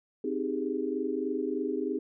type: chord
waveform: sine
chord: Ab major seventh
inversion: first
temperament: equal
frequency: 261.6 / 311.1 / 392 / 415.3 Hz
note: C4 / Eb4 / G4 / Ab4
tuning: 0 / 0 / 0 / 0 cents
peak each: -34 dBFS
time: 0.24-1.99 s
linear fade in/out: 5 ms
effects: none